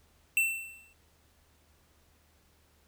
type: tone with exponential decay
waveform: square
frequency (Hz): 2686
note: E7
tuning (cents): +32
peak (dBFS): -22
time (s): 0.37-0.93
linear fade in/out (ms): 1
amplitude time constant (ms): 120
effects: added 76 Hz sine -67 dBFS peak until 2.87 s + pink hiss -67 dBFS RMS until 2.87 s